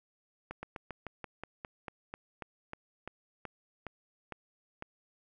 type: slowing click train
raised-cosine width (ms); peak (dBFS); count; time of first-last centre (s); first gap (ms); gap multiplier
0.5; -25; 17; 0.51-4.824; 120; 1.1
effects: none